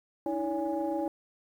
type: tone cluster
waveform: sine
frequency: 297.6 / 324.8 / 567 / 824 Hz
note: D4 / E4 / C#5 / G#5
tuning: +23 / -26 / +39 / -14 cents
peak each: -38 / -31 / -33 / -35 dBFS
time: 0.26-1.08 s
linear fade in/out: 2 ms
effects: tanh soft clip ceiling -20 dBFS + 10-bit